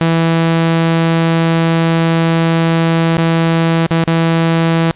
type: tone with dropouts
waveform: sawtooth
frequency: 164.81 Hz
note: E3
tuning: in tune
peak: -6 dBFS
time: 0.01-4.91 s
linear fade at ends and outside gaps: 0 ms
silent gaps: 3.169-3.181 / 3.865-3.909 / 4.04-4.076 s
effects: pink hiss -43 dBFS RMS until 4.95 s + resampled to 8000 Hz